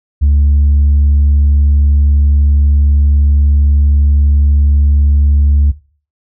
sine tone, 71.9 Hz, D2, 36 cents flat, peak -4 dBFS, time 0.21-5.72 s, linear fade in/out 20 ms, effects noise-tail reverb RT60 0.4 s tail -18 dB re dry + tanh soft clip ceiling -4 dBFS

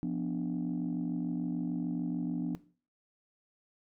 sine chord, B diminished, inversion second, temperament equal, 174.61 / 246.9 / 293.7 Hz, F3 / B3 / D4, 0 / 0 / 0 cents, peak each -34 dBFS, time 0.03-2.55 s, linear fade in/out 0 ms, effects noise-tail reverb RT60 0.4 s tail -18 dB re dry + tanh soft clip ceiling -26 dBFS

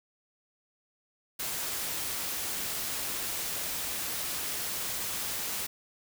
white noise, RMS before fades -34 dBFS, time 1.39-5.67 s, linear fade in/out 10 ms, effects none

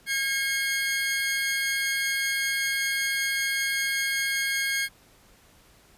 sawtooth tone pair together, 1623.2 / 2166 Hz, G#6 / C#7, -40 / -41 cents, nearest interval perfect fourth, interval 499 cents, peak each -24 dBFS, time 0.06-4.89 s, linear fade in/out 50 ms, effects pink hiss -57 dBFS RMS until 5.97 s + resampled to 32000 Hz

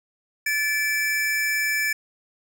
square tone pair together, 1737.9 / 2323 Hz, A6 / D7, -22 / -20 cents, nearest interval perfect fourth, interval 502 cents, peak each -25 / -25 dBFS, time 0.46-1.93 s, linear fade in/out 5 ms, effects none

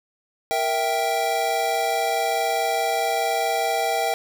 square chord, E diminished, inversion second, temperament equal, 466.2 / 659.3 / 784 Hz, Bb4 / E5 / G5, 0 / 0 / 0 cents, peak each -29 / -26 / -24 dBFS, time 0.51-4.14 s, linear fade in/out 0 ms, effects none

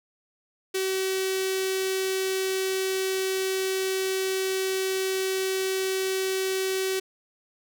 sawtooth tone with notch filter, 380.1 Hz, F#4, 47 cents sharp, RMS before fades -27 dBFS, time 0.74-7 s, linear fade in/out 10 ms, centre 890 Hz, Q 0.5, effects none

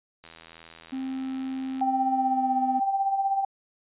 click train, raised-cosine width 0.2 ms, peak -28 dBFS, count 130, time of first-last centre 0.24-1.807 s, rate 82.3 Hz
triangle tone with pitch glide, 263.7 to 256 Hz, C4 to C4, +14 to -38 cents, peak -27 dBFS, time 0.92-2.8 s, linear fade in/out 10 ms, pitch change -52 cents, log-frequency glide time 2.09-2.53 s
sine tone with tremolo, 784 Hz, G5, in tune, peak -20 dBFS, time 1.81-3.45 s, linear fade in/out 5 ms, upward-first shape sine, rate 16 Hz, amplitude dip 55%
effects resampled to 8000 Hz

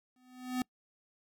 square tone with exponential growth, 252.6 Hz, B3, 39 cents sharp, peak -29 dBFS, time 0.16-0.62 s, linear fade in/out 2 ms, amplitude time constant 100 ms, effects noise-tail reverb RT60 0.1 s tail -25 dB re dry

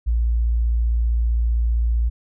sine tone, 57.7 Hz, A#1, 17 cents flat, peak -16 dBFS, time 0.06-2.1 s, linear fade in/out 20 ms, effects none

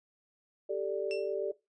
sine chord, G suspended second, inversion none, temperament equal, 392 / 440 / 587.3 Hz, G4 / A4 / D5, 0 / 0 / 0 cents, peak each -35 dBFS, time 0.69-1.52 s, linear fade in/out 10 ms
30% pulse tone with exponential decay, 2700 Hz, E7, 41 cents sharp, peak -34 dBFS, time 1.11-1.34 s, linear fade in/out 0 ms, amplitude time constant 49 ms
effects noise-tail reverb RT60 0.2 s tail -17 dB re dry + resampled to 22050 Hz

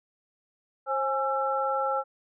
sine tone cluster, 534 / 830 / 1341 Hz, C5 / G#5 / E6, +35 / -1 / +29 cents, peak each -29 dBFS, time 0.86-2.04 s, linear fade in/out 50 ms, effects none

